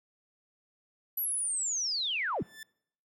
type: linear sweep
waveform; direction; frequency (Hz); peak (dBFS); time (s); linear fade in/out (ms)
sine; down; 12000 to 85.7; -29; 1.17-2.43; 5
type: tone with exponential growth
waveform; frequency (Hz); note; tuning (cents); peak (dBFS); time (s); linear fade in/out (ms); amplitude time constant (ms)
sawtooth; 1760; A6; 0; -37; 2.33-2.63; 2; 64
effects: noise-tail reverb RT60 0.7 s tail -26 dB re dry